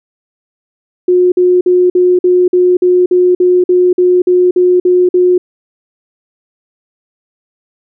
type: tone bursts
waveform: sine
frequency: 360.8 Hz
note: F#4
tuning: 44 cents flat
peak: -5 dBFS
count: 15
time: 1.08-5.38 s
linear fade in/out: 5 ms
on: 240 ms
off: 50 ms
effects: none